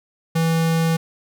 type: tone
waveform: square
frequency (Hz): 163.9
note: E3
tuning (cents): -10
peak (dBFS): -17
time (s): 0.35-0.97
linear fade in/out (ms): 10
effects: none